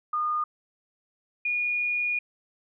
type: tone pair in turn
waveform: sine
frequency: 1221 / 2442 Hz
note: D#6 / D#7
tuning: -33 / -33 cents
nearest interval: octave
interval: 1200 cents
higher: second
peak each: -24 dBFS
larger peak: neither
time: 0.13-0.44 / 1.45-2.19 s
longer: second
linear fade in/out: 5 ms
effects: none